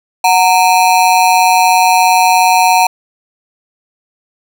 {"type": "ring-modulated tone", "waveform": "square", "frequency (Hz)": 830.6, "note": "G#5", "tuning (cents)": 0, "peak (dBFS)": -4, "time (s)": [0.24, 2.87], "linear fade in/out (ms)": 5, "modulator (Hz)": 91.5, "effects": []}